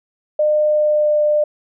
sine tone with pitch glide, 605 to 599.1 Hz, D#5 to D5, -49 to +34 cents, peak -12 dBFS, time 0.39-1.44 s, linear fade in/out 5 ms, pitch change -17 cents, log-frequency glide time 0.66-1.24 s, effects none

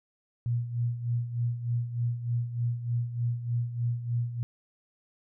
sine tone with tremolo, 119.3 Hz, A#2, 41 cents sharp, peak -24 dBFS, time 0.46-4.43 s, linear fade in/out 0 ms, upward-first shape sine, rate 3.3 Hz, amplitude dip 70%, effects none

